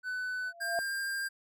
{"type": "tone", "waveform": "triangle", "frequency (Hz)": 1500, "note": "F#6", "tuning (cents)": 23, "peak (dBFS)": -31, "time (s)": [0.03, 0.53], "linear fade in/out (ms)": 50}
{"type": "tone with exponential growth", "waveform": "sine", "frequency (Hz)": 683, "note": "F5", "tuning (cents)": -39, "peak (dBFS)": -27, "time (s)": [0.41, 0.79], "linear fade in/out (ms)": 0, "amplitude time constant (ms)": 82}
{"type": "tone with vibrato", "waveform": "square", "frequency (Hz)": 1598, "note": "G6", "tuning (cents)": 33, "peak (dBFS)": -33, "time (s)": [0.6, 1.29], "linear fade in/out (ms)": 20, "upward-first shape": "sine", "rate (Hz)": 13, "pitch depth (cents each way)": 9}
{"effects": []}